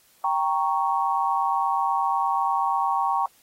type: chord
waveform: sine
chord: G diminished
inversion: none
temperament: equal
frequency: 784 / 932.3 / 1108.7 Hz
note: G5 / Bb5 / Db6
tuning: 0 / 0 / 0 cents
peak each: -25 dBFS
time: 0.24-3.26 s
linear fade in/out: 2 ms
effects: white hiss -59 dBFS RMS until 3.42 s + AAC 48 kbps